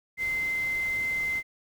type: tone in noise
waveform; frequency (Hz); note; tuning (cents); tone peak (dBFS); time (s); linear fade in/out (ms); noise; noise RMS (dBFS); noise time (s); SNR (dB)
sine; 2073; C7; -17; -26; 0.17-1.43; 50; pink; -44; 0.17-1.43; +15
effects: none